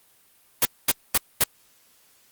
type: noise bursts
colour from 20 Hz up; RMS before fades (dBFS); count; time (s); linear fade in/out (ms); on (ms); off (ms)
white; -18; 4; 0.62-1.438; 2; 32; 230
effects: white hiss -59 dBFS RMS until 2.31 s + Opus 32 kbps